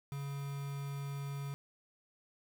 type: tone with quantisation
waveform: triangle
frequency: 140.3 Hz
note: C#3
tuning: 21 cents sharp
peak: -36 dBFS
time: 0.12-1.54 s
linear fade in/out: 0 ms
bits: 8
effects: none